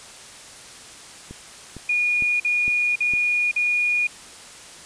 click train, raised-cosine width 3 ms, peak -23 dBFS, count 5, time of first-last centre 1.31-3.136 s, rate 2.19 Hz
sine tone bursts, 2443 Hz, D#7, 32 cents flat, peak -18 dBFS, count 4, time 1.89-4.071 s, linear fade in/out 5 ms, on 510 ms, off 47 ms
effects white hiss -42 dBFS RMS until 4.85 s + resampled to 22050 Hz

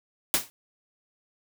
white noise with exponential decay, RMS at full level -19 dBFS, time 0.34-0.5 s, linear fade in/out 0 ms, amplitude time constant 34 ms, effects none

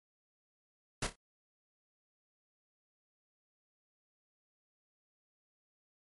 pink noise with echo, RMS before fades -34 dBFS, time 1.02-1.07 s, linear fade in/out 5 ms, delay 29 ms, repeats 3, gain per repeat -10 dB, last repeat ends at 1.157 s, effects MP3 48 kbps

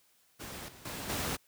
pink noise with level steps, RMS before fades -43 / -53 / -40 / -34 dBFS, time 0.39-1.37 s, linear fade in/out 20 ms, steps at 0.68 / 0.85 / 1.09 s, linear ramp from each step 5 ms, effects white hiss -68 dBFS RMS until 1.47 s + high-pass 60 Hz 12 dB/octave

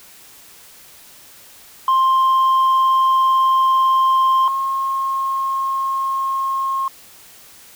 sine tone pair in turn, 1053 / 1075.1 Hz, C6 / C6, +11 / +47 cents, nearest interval unison, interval 36 cents, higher second, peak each -9 / -17 dBFS, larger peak first, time 1.88-4.48 / 4.48-6.88 s, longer first, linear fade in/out 2 ms, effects tanh soft clip ceiling -11 dBFS + white hiss -44 dBFS RMS until 7.75 s

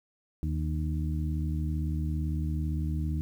harmonic tone with a mistuned harmonic, 77.78 Hz, D#2, in tune, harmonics 1 / 2 / 3 / 4, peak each -29 / -33 / -40 / -39 dBFS, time 0.43-3.21 s, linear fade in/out 0 ms, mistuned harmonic 4, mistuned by -30 cents, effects 10-bit

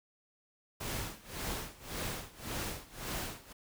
pink noise with tremolo, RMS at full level -37 dBFS, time 0.8-3.53 s, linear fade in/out 10 ms, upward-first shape sine, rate 1.8 Hz, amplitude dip 90%, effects none

